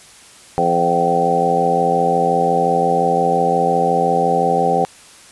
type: harmonic tone with a mistuned harmonic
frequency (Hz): 85.7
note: F2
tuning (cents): -32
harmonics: 2 / 3 / 4 / 5 / 6 / 7 / 8 / 9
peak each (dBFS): -23 / -27 / -28 / -21 / -20 / -26 / -24 / -16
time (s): 0.58-4.85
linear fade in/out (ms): 0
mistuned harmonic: 8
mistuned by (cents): +30
effects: white hiss -43 dBFS RMS until 5.31 s + resampled to 24000 Hz